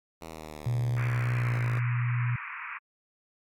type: linear sweep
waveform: 5% pulse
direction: down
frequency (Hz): 82.41 to 53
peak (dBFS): -29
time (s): 0.21-1.79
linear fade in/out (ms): 5
type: tone with pitch glide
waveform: sine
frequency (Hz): 120 to 120.97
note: B2 to B2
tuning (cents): -49 to -35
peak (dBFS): -25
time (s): 0.66-2.36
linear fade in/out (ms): 5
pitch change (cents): +14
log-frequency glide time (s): 1.28-2.03
type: band-pass noise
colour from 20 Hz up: white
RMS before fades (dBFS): -39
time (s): 0.96-2.79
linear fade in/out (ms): 20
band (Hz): 950 to 2500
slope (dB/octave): 96
effects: AAC 64 kbps